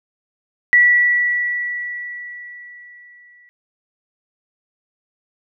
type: tone with exponential decay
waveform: sine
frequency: 1949 Hz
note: B6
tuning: 23 cents flat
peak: -7 dBFS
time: 0.73-3.49 s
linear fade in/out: 0 ms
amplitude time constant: 600 ms
effects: none